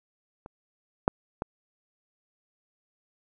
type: clicks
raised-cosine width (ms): 1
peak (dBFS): -28 / -6 / -16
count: 3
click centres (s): 0.461 / 1.079 / 1.421
effects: none